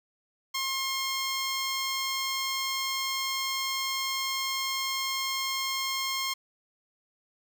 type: tone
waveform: 10% pulse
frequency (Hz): 1070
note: C6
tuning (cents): +38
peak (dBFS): -20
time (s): 0.54-6.34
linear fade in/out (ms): 10
effects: none